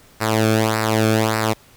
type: tone with flanger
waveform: sawtooth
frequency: 110 Hz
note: A2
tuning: in tune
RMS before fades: -18 dBFS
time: 0.2-1.54 s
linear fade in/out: 20 ms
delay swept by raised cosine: 0.3 to 1.05 ms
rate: 1.7 Hz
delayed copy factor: -0.75
effects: pink hiss -50 dBFS RMS until 1.76 s